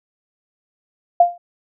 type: tone with exponential decay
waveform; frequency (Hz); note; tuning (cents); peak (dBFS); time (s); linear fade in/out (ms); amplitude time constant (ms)
sine; 698.5; F5; 0; -4; 1.2-1.38; 5; 39
effects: none